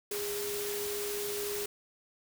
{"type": "tone in noise", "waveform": "sine", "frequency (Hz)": 410.4, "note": "G#4", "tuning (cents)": -21, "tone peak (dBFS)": -35, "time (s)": [0.11, 1.66], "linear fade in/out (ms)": 5, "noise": "white", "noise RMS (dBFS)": -38, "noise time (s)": [0.11, 1.66], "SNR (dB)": 0, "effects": []}